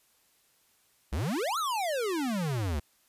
square exponential two-way sweep, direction up then down, 58.27 to 1379 to 68.2 Hz, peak -29 dBFS, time 1.12-2.8 s, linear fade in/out 10 ms, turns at 1.58 s, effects white hiss -67 dBFS RMS until 3.08 s + resampled to 32000 Hz

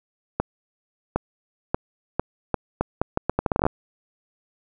accelerating click train, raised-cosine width 1 ms, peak -6 dBFS, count 18, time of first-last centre 0.4-3.665 s, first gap 760 ms, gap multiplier 0.77, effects none

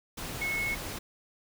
sine tone in noise, 2189 Hz, C#7, 22 cents flat, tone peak -29 dBFS, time 0.41-0.75 s, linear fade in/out 10 ms, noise pink, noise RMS -38 dBFS, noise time 0.17-0.99 s, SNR +6 dB, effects none

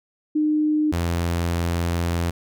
sine / sawtooth tone pair in turn, 304.4 / 85.42 Hz, D#4 / F2, -38 / -38 cents, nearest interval octave + minor seventh, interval 2200 cents, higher first, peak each -17 dBFS, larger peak neither, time 0.35-0.92 / 0.92-2.31 s, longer second, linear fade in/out 10 ms, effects none

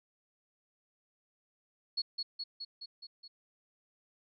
sine tone with echo, 4350 Hz, C#8, 33 cents flat, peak -30 dBFS, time 1.97-2.02 s, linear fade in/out 10 ms, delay 210 ms, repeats 6, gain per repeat -3 dB, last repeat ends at 3.28 s, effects none

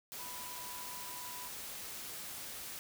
sine tone in noise, 987.8 Hz, B5, in tune, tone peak -49 dBFS, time 0.19-1.48 s, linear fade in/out 0 ms, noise white, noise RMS -45 dBFS, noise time 0.12-2.79 s, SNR -7 dB, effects none

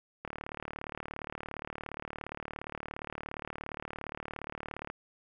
click train, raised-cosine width 0.5 ms, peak -23 dBFS, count 174, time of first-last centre 0.25-4.901 s, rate 37.2 Hz, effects none

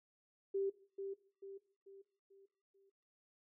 sine tone with echo, 392 Hz, G4, in tune, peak -34 dBFS, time 0.54-0.7 s, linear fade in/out 10 ms, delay 440 ms, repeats 5, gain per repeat -7 dB, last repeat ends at 2.9 s, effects noise-tail reverb RT60 0.5 s tail -17 dB re dry

